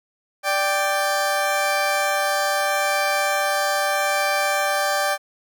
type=tone pair together; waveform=20% pulse; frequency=588.2 / 784 Hz; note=D5 / G5; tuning=+3 / 0 cents; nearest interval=perfect fourth; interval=497 cents; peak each=-17 dBFS; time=0.43-5.18 s; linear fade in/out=50 ms; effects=none